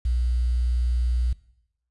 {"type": "tone with quantisation", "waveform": "sine", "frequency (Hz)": 60.6, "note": "B1", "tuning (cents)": -32, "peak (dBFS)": -20, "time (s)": [0.05, 1.33], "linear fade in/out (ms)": 5, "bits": 8, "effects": ["noise-tail reverb RT60 0.8 s tail -20 dB re dry", "resampled to 24000 Hz"]}